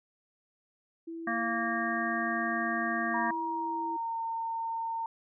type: tone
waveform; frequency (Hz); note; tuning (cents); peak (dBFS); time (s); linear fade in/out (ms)
sine; 330.7; E4; +6; -37; 1.07-3.97; 10
type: harmonic tone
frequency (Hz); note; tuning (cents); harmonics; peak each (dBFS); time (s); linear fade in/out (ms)
230.9; A#3; -16; 1 / 3 / 5 / 7 / 8; -35 / -35 / -35 / -35 / -35; 1.27-3.31; 5
type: tone with pitch glide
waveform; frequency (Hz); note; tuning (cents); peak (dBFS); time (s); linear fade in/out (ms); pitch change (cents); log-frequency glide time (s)
sine; 956 to 911.2; A#5 to A#5; +43 to -40; -31; 3.14-5.06; 2; -83; 3.25-4.2
effects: none